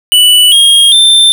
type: tone with pitch steps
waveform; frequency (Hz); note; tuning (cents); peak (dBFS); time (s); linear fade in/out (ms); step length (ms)
square; 2966 / 3253 / 3568; F#7 / G#7 / A7; +4 / -37 / +23; -3; 0.12-1.32; 0; 400
effects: none